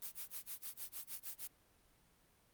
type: noise with tremolo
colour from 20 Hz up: blue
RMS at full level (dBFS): -44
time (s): 0.02-1.47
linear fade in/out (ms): 0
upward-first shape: sine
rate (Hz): 6.5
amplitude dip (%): 100
effects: pink hiss -71 dBFS RMS until 2.53 s + Opus 32 kbps